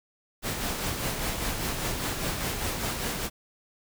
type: noise with tremolo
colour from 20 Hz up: pink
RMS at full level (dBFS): -29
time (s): 0.42-3.3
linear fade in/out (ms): 50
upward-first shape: sine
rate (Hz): 5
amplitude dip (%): 40
effects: none